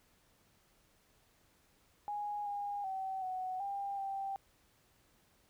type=tone with pitch steps; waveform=sine; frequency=827 / 814 / 765 / 744 / 797 / 783 Hz; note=G#5 / G#5 / G5 / F#5 / G5 / G5; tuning=-8 / -35 / -42 / +9 / +28 / -2 cents; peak=-36 dBFS; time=2.08-4.36 s; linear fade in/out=0 ms; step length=380 ms; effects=pink hiss -70 dBFS RMS until 5.49 s